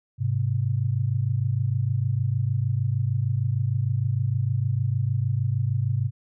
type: tone pair together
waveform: sine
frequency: 103.83 / 130.37 Hz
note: G#2 / C3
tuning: 0 / -6 cents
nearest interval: major third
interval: 394 cents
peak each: -24 dBFS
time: 0.18-6.11 s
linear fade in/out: 50 ms
effects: none